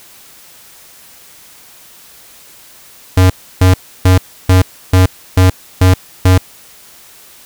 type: tone bursts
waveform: square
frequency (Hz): 92.5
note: F#2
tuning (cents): 0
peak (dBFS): -5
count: 8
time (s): 3.17-6.38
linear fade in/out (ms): 5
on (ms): 130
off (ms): 310
effects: white hiss -40 dBFS RMS until 7.45 s